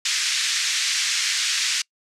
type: band-pass noise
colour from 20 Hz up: white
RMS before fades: -23 dBFS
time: 0.05-1.82 s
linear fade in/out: 5 ms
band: 1700 to 6800 Hz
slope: 24 dB/octave
effects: noise-tail reverb RT60 0.1 s tail -26 dB re dry + low-pass 12000 Hz 12 dB/octave